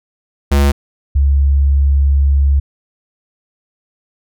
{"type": "tone pair in turn", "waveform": ["square", "sine"], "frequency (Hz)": [70.3, 69.65], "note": ["C#2", "C#2"], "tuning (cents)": [25, 9], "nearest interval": "unison", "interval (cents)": 16, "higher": "first", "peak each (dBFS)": [-9, -8], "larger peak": "second", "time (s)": [[0.51, 0.72], [1.15, 2.6]], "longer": "second", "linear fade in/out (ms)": 10, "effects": []}